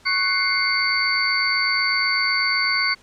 sine tone cluster, 1105 / 1492 / 2116 / 2224 / 4541 Hz, C#6 / F#6 / C7 / C#7 / C#8, -6 / +14 / +19 / +5 / +41 cents, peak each -27 / -26 / -22 / -29 / -22 dBFS, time 0.05-2.95 s, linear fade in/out 20 ms, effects pink hiss -52 dBFS RMS until 3.02 s + low-pass 8000 Hz 12 dB/octave

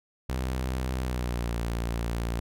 sawtooth tone with pitch glide, 63.9 to 57.92 Hz, C2 to A#1, -40 to -10 cents, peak -24 dBFS, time 0.29-2.4 s, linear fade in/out 5 ms, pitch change -170 cents, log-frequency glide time 0.99-1.55 s, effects none

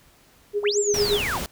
sine tone with tremolo, 411.2 Hz, G#4, 17 cents flat, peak -17 dBFS, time 0.53-1.23 s, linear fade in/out 50 ms, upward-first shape sine, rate 8.7 Hz, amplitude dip 80%
sine linear two-way sweep, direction up then down, 157.8 to 7730 to 369 Hz, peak -24 dBFS, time 0.62-1.41 s, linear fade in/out 50 ms, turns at 0.79 s
pink noise, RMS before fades -30 dBFS, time 0.94-1.46 s, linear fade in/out 0 ms
effects pink hiss -56 dBFS RMS until 1.51 s

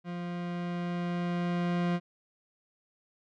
40% pulse tone with level ramp, 174.9 Hz, F3, 3 cents sharp, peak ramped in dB -34 to -25 dBFS, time 0.04-2 s, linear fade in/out 50 ms, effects low-pass 3000 Hz 12 dB/octave

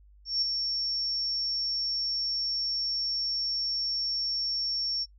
sine tone with ADSR envelope, 5470 Hz, F8, 37 cents flat, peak -23 dBFS, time 0.25-5.06 s, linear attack 170 ms, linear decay 8 ms, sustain -5 dB, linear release 37 ms, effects noise-tail reverb RT60 0.1 s tail -22 dB re dry + added 50 Hz sine -53 dBFS peak until 5.18 s

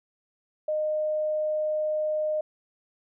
sine tone, 614 Hz, D#5, 23 cents flat, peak -24 dBFS, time 0.68-2.41 s, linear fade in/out 5 ms, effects none

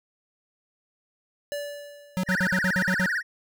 square tone with exponential decay, 579 Hz, D5, 25 cents flat, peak -28 dBFS, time 1.52-2.58 s, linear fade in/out 0 ms, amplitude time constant 230 ms
square tone bursts, 185 Hz, F#3, in tune, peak -24 dBFS, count 8, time 2.17-3.06 s, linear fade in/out 0 ms, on 64 ms, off 54 ms
triangle tone with vibrato, 1661.2 Hz, G#6, in tune, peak -22 dBFS, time 2.26-3.23 s, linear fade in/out 50 ms, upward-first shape sine, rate 18 Hz, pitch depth 240 cents each way
effects none

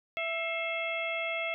harmonic tone with a mistuned harmonic, 662 Hz, E5, 7 cents sharp, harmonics 1 / 2 / 3 / 4 / 5, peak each -35 / -42 / -34 / -37 / -43 dBFS, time 0.17-1.54 s, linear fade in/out 0 ms, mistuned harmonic 3, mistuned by +130 cents, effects none

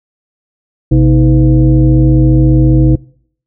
sine tone with frequency modulation, 130.81 Hz, C3, in tune, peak -4 dBFS, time 0.91-2.96 s, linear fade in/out 10 ms, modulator 187 Hz, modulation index 1.1, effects noise-tail reverb RT60 0.6 s tail -23 dB re dry

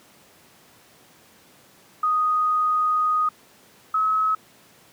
sine tone pair in turn, 1244.5 / 1283.9 Hz, D#6 / E6, 0 / -46 cents, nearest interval minor second, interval 54 cents, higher second, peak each -18 / -18 dBFS, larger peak neither, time 2.03-3.29 / 3.94-4.35 s, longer first, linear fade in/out 5 ms, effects pink hiss -53 dBFS RMS until 4.92 s + high-pass 150 Hz 12 dB/octave

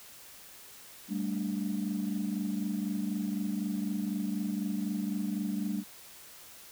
sine chord, G suspended second, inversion none, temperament equal, 196 / 220 / 293.7 Hz, G3 / A3 / D4, 0 / 0 / 0 cents, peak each -32 / -34 / -36 dBFS, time 1.08-5.84 s, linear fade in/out 50 ms, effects tanh soft clip ceiling -23 dBFS + white hiss -51 dBFS RMS until 6.71 s

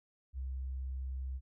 sine tone, 65.41 Hz, C2, in tune, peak -36 dBFS, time 0.33-1.41 s, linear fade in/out 50 ms, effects none

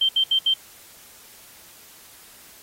sine tone bursts, 3136 Hz, G7, in tune, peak -16 dBFS, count 4, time 0.01-0.539 s, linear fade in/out 5 ms, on 79 ms, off 71 ms, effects white hiss -48 dBFS RMS until 2.62 s + AAC 48 kbps

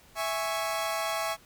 sawtooth chord, C# minor, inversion first, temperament equal, 659.3 / 830.6 / 1108.7 Hz, E5 / G#5 / C#6, 0 / 0 / 0 cents, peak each -28 / -31 / -30 dBFS, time 0.15-1.37 s, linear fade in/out 50 ms, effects pink hiss -57 dBFS RMS until 1.45 s

